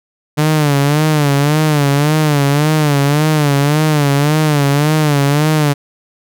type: tone with vibrato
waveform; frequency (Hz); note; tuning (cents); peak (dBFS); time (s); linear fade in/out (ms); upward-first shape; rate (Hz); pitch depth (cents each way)
sawtooth; 147.7; D3; +10; -6; 0.37-5.74; 20; sine; 1.8; 94
effects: none